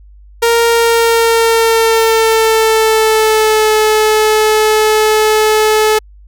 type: tone with pitch glide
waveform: sawtooth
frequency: 465.1 to 431.5 Hz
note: A#4 to A4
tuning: -4 to -34 cents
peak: -4 dBFS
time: 0.42-5.99 s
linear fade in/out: 10 ms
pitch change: -130 cents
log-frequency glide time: 0.68-3.73 s
effects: added 50 Hz sine -36 dBFS peak until 6.27 s